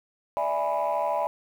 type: chord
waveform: sine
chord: E dominant seventh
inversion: third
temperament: equal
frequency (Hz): 587.3 / 659.3 / 830.6 / 987.8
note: D5 / E5 / G#5 / B5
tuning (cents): 0 / 0 / 0 / 0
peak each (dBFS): -28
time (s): 0.37-1.27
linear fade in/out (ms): 0
effects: tanh soft clip ceiling -18 dBFS + 9-bit